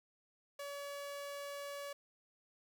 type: tone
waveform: sawtooth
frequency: 568 Hz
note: C#5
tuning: 42 cents sharp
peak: -39 dBFS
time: 0.59-1.93 s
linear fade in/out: 5 ms
effects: none